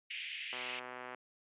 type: band-pass noise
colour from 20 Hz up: white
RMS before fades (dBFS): -43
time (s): 0.1-0.8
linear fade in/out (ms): 10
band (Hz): 2000 to 3200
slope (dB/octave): 48
type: click train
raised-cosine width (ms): 0.5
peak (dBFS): -29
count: 78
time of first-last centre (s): 0.53-1.146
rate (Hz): 125
effects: high-pass 300 Hz 12 dB/octave + resampled to 8000 Hz